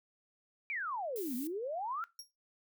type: exponential two-way sweep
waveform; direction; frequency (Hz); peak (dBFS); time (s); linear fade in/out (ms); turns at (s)
sine; down then up; 2400 to 233.2 to 1412; -35; 0.7-2.04; 0; 1.35
type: noise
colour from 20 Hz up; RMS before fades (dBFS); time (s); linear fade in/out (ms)
violet; -45; 1.16-1.47; 0
type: tone with exponential decay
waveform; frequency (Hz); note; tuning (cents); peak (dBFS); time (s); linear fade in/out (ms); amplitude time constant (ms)
sawtooth; 5588; F8; 0; -39; 2.19-2.31; 2; 25
effects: noise-tail reverb RT60 0.2 s tail -18 dB re dry